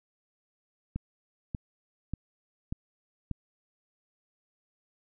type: click train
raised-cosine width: 5 ms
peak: -20 dBFS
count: 5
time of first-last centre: 0.96-3.313 s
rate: 1.7 Hz
effects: none